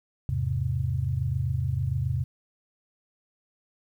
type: chord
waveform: sine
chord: E augmented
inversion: none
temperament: equal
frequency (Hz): 82.41 / 103.83 / 130.81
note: E2 / G#2 / B#2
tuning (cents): 0 / 0 / 0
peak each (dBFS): -30 / -30 / -27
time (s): 0.29-2.24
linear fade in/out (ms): 0
effects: 10-bit